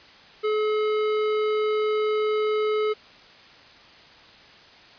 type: tone with hard clipping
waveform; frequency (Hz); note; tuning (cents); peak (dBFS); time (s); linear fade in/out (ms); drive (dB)
sine; 427.7; A4; -49; -23; 0.43-2.94; 20; 14
effects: white hiss -49 dBFS RMS until 4.98 s + resampled to 11025 Hz